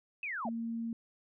sine linear sweep, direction down, 2637 to 583 Hz, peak -35 dBFS, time 0.23-0.49 s, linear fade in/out 2 ms
sine tone, 229.8 Hz, A#3, 25 cents flat, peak -34 dBFS, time 0.45-0.93 s, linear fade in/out 2 ms
effects none

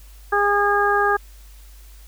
harmonic tone, 407.8 Hz, G#4, 32 cents flat, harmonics 1 / 2 / 3 / 4, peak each -21 / -21 / -21 / -21 dBFS, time 0.32-1.17 s, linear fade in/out 10 ms, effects added 50 Hz sine -41 dBFS peak until 2.07 s + white hiss -52 dBFS RMS until 2.07 s

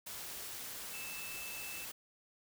sine tone in noise, 2637 Hz, E7, in tune, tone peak -46 dBFS, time 0.93-1.85 s, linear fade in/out 10 ms, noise white, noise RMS -45 dBFS, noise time 0.06-1.92 s, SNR -4 dB, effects none

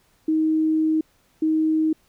sine tone pair in turn, 314.8 / 314.8 Hz, D#4 / D#4, +20 / +20 cents, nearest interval unison, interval 0 cents, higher neither, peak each -17 dBFS, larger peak neither, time 0.28-1.01 / 1.42-1.93 s, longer first, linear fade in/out 5 ms, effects pink hiss -62 dBFS RMS until 2.08 s

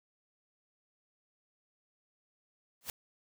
white noise with exponential growth, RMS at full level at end -34 dBFS, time 2.81-2.9 s, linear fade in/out 1 ms, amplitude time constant 18 ms, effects none

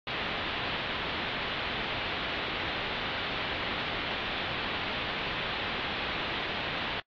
white low-pass noise, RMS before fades -34 dBFS, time 0.07-7 s, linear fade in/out 2 ms, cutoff 3700 Hz, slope 48 dB/octave, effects noise-tail reverb RT60 0.1 s tail -24 dB re dry + AAC 48 kbps

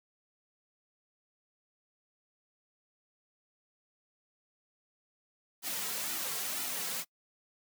white noise with flanger, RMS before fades -36 dBFS, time 5.62-7.05 s, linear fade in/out 50 ms, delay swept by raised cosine 1.8 to 3.4 ms, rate 2 Hz, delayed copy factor -0.6, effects noise-tail reverb RT60 0.1 s tail -25 dB re dry + high-pass 200 Hz 12 dB/octave

